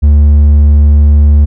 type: tone with hard clipping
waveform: sine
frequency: 73.42 Hz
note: D2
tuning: in tune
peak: -3 dBFS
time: 0.02-1.46 s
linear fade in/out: 20 ms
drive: 3 dB
effects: none